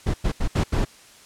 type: noise bursts at uneven times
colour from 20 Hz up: brown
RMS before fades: -21 dBFS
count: 5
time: 0.06-0.14 / 0.24-0.32 / 0.4-0.48 / 0.55-0.64 / 0.72-0.85 s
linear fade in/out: 10 ms
effects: white hiss -49 dBFS RMS until 1.25 s + low-pass 9000 Hz 12 dB/octave